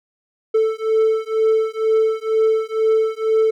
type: beating tone pair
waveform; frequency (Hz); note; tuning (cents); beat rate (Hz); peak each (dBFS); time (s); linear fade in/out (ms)
triangle; 440 / 442.1; A4 / A4; 0 / +8; 2.1; -16; 0.54-3.51; 10
effects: none